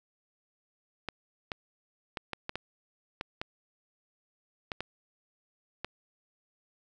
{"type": "clicks", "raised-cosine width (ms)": 0.3, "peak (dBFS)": -18, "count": 11, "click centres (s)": [1.087, 1.518, 2.172, 2.333, 2.494, 2.556, 3.211, 3.415, 4.718, 4.806, 5.846], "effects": []}